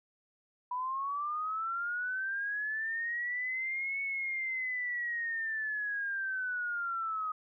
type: linear two-way sweep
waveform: sine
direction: up then down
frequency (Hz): 980 to 2217 to 1251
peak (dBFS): -32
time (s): 0.71-7.32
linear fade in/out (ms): 5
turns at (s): 4.01
effects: none